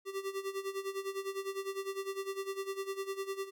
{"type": "tone with tremolo", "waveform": "square", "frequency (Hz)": 390, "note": "G4", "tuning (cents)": -9, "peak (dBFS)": -34, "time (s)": [0.05, 3.51], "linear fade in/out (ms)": 50, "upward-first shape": "sine", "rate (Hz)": 9.9, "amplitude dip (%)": 80, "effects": []}